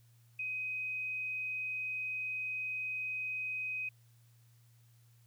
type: tone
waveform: sine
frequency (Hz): 2516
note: D#7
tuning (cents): +19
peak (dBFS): -35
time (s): 0.39-3.89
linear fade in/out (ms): 5
effects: added 117 Hz sine -61 dBFS peak until 5.26 s + white hiss -72 dBFS RMS until 5.26 s